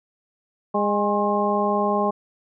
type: harmonic tone with a mistuned harmonic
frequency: 205 Hz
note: G#3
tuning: 22 cents flat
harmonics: 1 / 2 / 3 / 4 / 5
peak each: -25 / -25 / -25 / -25 / -25 dBFS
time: 0.74-2.11 s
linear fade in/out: 10 ms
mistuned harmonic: 5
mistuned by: +67 cents
effects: none